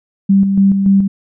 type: tone with tremolo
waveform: sine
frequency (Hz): 196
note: G3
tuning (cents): 0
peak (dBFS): -6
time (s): 0.29-1.08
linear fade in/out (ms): 10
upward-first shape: square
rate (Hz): 3.5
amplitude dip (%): 45
effects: none